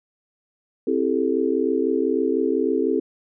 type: chord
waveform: sine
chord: A minor seventh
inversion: first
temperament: just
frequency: 264 / 330 / 396 / 440 Hz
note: C4 / E4 / G4 / A4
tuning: +16 / +2 / +18 / 0 cents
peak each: -24 dBFS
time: 0.87-3 s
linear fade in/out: 5 ms
effects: none